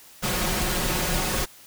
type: noise with comb filter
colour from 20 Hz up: pink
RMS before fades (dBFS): -25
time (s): 0.22-1.46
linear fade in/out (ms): 20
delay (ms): 5.5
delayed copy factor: +0.6
effects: white hiss -49 dBFS RMS until 1.66 s